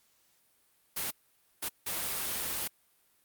white noise bursts at uneven times, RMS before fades -34 dBFS, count 3, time 0.96-1.11 / 1.62-1.69 / 1.86-2.68 s, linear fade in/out 10 ms, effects white hiss -69 dBFS RMS until 3.24 s + Opus 48 kbps

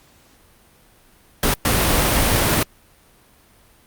pink noise bursts at uneven times, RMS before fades -17 dBFS, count 2, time 1.43-1.54 / 1.65-2.63 s, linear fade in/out 2 ms, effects pink hiss -53 dBFS RMS until 3.86 s + Opus 48 kbps

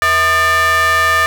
square ring-modulated tone, 283.2 Hz, C#4, 37 cents sharp, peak -8 dBFS, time 0.02-1.26 s, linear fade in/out 0 ms, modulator 1500 Hz, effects none

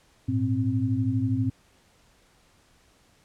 sine tone cluster, 104 / 116.4 / 262.3 Hz, G#2 / A#2 / C4, +3 / -2 / +4 cents, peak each -27 / -27 / -26 dBFS, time 0.28-1.5 s, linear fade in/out 10 ms, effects pink hiss -61 dBFS RMS until 3.24 s + low-pass 10000 Hz 12 dB/octave

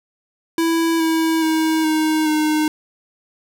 square tone with pitch steps, 330 / 324.1 / 318.4 / 312.7 / 307.2 Hz, E4 / E4 / D#4 / D#4 / D#4, +2 / -29 / +40 / +9 / -22 cents, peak -16 dBFS, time 0.58-2.68 s, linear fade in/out 2 ms, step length 420 ms, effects none

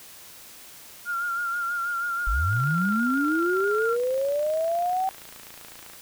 sine tone with vibrato, 1396.9 Hz, F6, in tune, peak -25 dBFS, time 1.05-3.97 s, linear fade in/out 50 ms, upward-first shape sine, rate 6.2 Hz, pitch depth 40 cents each way
sine linear sweep, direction up, 41.2 to 770 Hz, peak -22 dBFS, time 2.27-5.09 s, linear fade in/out 0 ms
click train, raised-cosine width 0.3 ms, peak -28 dBFS, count 96, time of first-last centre 2.53-5.935 s, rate 27.9 Hz
effects white hiss -46 dBFS RMS until 6.01 s

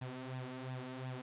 sawtooth tone with flanger, 128.6 Hz, C3, 30 cents flat, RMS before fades -44 dBFS, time 0.01-1.22 s, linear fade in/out 10 ms, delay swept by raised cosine 1.1 to 4.6 ms, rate 2.8 Hz, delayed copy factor +0.7, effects resampled to 8000 Hz + 11-bit

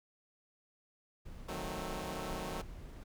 brown noise, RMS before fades -47 dBFS, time 1.25-3.04 s, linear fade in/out 10 ms
10% pulse chord, D# diminished seventh, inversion none, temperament equal with one note detuned, 155.56 / 185 / 220 / 264.5 Hz, D#3 / F#3 / A3 / C4, 0 / 0 / 0 / +19 cents, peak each -36 / -35 / -37 / -39 dBFS, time 1.48-2.62 s, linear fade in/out 10 ms
effects none

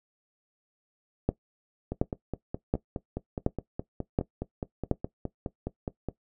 two click trains, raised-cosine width 2 ms, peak -18 / -10 dBFS, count 21 / 6, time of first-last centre 1.92-6.087 / 1.29-4.913 s, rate 4.8 / 1.38 Hz, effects noise-tail reverb RT60 0.1 s tail -17 dB re dry

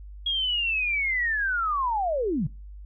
sine linear sweep, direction down, 3309 to 123.47 Hz, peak -23 dBFS, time 0.26-2.47 s, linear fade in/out 5 ms, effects noise-tail reverb RT60 0.3 s tail -22 dB re dry + added 50 Hz sine -39 dBFS peak until 2.85 s

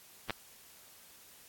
clicks, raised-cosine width 0.3 ms, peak -18 dBFS, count 2, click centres 0.297 / 0.306 s, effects white hiss -57 dBFS RMS until 1.48 s + AAC 64 kbps

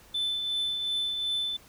sine tone with tremolo, 3520 Hz, A7, in tune, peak -23 dBFS, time 0.14-1.57 s, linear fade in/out 10 ms, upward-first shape triangle, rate 2.7 Hz, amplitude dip 50%, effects tanh soft clip ceiling -25 dBFS + pink hiss -55 dBFS RMS until 1.68 s

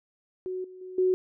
sine tone with level steps, 370 Hz, F#4, in tune, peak -30 / -43 / -38 / -20 dBFS, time 0.46-1.14 s, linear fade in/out 0 ms, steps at 0.64 / 0.81 / 0.98 s, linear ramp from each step 5 ms, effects none

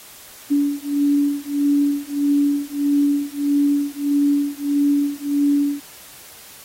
sine beating tone pair, 285.4 / 287 Hz, D4 / D4, -49 / -40 cents, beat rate 1.6 Hz, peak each -19 dBFS, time 0.5-5.81 s, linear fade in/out 20 ms, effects white hiss -42 dBFS RMS until 6.64 s + AAC 48 kbps

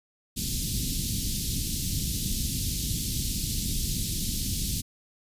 pink band-stop noise, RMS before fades -29 dBFS, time 0.36-4.82 s, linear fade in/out 20 ms, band 250 to 3700 Hz, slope 24 dB/octave, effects resampled to 32000 Hz

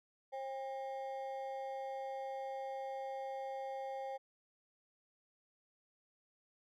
triangle ring-modulated tone, 669 Hz, E5, 25 cents sharp, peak -35 dBFS, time 0.32-4.18 s, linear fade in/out 20 ms, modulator 133 Hz, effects none

